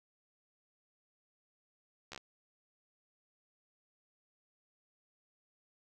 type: slowing click train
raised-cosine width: 0.2 ms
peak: -28 dBFS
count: 5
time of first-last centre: 2.12-2.177 s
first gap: 13 ms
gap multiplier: 1.06
effects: none